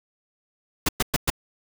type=noise bursts; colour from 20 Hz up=pink; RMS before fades=-21 dBFS; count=4; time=0.86-1.302 s; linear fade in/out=5 ms; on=28 ms; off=110 ms; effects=none